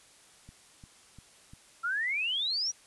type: click train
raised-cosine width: 5 ms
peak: -37 dBFS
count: 4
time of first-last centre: 0.49-1.535 s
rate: 2.87 Hz
type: exponential sweep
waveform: sine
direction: up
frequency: 1339 to 5900 Hz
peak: -28 dBFS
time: 1.83-2.72 s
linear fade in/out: 20 ms
effects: white hiss -58 dBFS RMS until 2.86 s + resampled to 24000 Hz